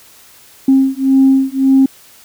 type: beating tone pair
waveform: sine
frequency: 266.9 / 268.7 Hz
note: C4 / C4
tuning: +35 / +46 cents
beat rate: 1.8 Hz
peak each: -10 dBFS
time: 0.68-1.86 s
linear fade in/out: 5 ms
effects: tanh soft clip ceiling -1 dBFS + white hiss -43 dBFS RMS until 2.24 s